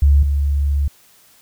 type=tone pair in turn; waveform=sine; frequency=71.1 / 71.1 Hz; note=C#2 / C#2; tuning=+45 / +45 cents; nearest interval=unison; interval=0 cents; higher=neither; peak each=-8 / -14 dBFS; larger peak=first; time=0.02-0.23 / 0.23-0.88 s; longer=second; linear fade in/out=5 ms; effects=white hiss -51 dBFS RMS until 1.41 s